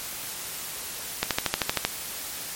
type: click train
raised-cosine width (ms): 0.2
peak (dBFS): -4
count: 9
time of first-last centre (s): 1.23-1.85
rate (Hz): 12.9
effects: white hiss -35 dBFS RMS until 2.55 s + MP3 64 kbps